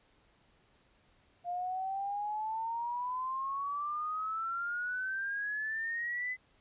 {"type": "exponential sweep", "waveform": "sine", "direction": "up", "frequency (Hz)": [698, 2030], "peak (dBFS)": -33, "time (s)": [1.44, 6.37], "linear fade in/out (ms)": 50, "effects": ["pink hiss -68 dBFS RMS until 6.6 s", "resampled to 8000 Hz"]}